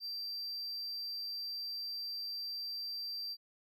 triangle tone, 4699 Hz, D8, in tune, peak -37 dBFS, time 0-3.37 s, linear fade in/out 50 ms, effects none

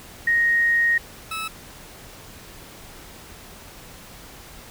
sine / 20% pulse tone pair in turn, 1869 / 1303 Hz, A#6 / E6, +4 / -20 cents, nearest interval tritone, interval 624 cents, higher first, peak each -16 / -22 dBFS, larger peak first, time 0.27-0.98 / 1.31-1.48 s, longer first, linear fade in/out 5 ms, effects pink hiss -43 dBFS RMS until 4.7 s

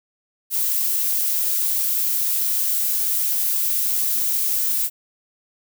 violet noise, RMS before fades -21 dBFS, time 0.5-4.9 s, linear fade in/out 50 ms, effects none

